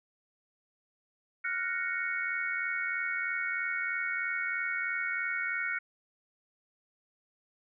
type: chord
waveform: sine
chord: Gb major seventh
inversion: third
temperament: equal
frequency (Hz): 1396.9 / 1480 / 1864.7 / 2217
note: F6 / Gb6 / Bb6 / Db7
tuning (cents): 0 / 0 / 0 / 0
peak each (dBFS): -37 / -36 / -37 / -34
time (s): 1.44-5.79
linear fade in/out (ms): 10
effects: none